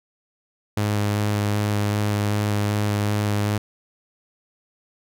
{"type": "tone with vibrato", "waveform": "sawtooth", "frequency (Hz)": 103.83, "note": "G#2", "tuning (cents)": 0, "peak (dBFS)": -16, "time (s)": [0.77, 3.58], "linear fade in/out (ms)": 5, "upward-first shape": "square", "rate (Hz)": 2.6, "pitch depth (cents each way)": 9, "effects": []}